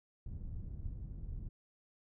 pink low-pass noise, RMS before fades -43 dBFS, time 0.26-1.49 s, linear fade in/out 5 ms, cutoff 110 Hz, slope 12 dB/octave, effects none

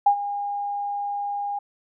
sine tone with ADSR envelope, 812 Hz, G#5, 39 cents flat, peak -11 dBFS, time 0.06-1.59 s, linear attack 7 ms, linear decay 83 ms, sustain -14 dB, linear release 7 ms, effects none

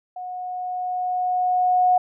sine tone with level ramp, 729 Hz, F#5, 26 cents flat, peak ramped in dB -30 to -13 dBFS, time 0.16-1.98 s, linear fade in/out 5 ms, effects none

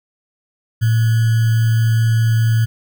sine tone with sample-and-hold, 113.1 Hz, A2, 48 cents sharp, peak -11 dBFS, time 0.81-2.66 s, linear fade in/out 20 ms, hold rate 1575 Hz, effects none

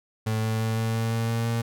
35% pulse tone with pitch steps, 110 / 110.83 / 111.66 / 112.51 / 113.35 / 114.21 / 115.07 / 115.94 Hz, A2 / A2 / A2 / A2 / A#2 / A#2 / A#2 / A#2, 0 / +13 / +26 / +39 / -48 / -35 / -22 / -9 cents, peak -22 dBFS, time 0.26-1.62 s, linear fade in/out 10 ms, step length 170 ms, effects none

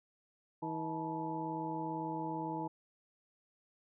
harmonic tone with a mistuned harmonic, 160.4 Hz, E3, 47 cents flat, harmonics 1 / 2 / 3 / 4 / 5 / 6, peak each -44 / -40 / -47 / -49 / -40 / -46 dBFS, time 0.62-2.68 s, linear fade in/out 10 ms, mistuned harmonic 5, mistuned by +130 cents, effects none

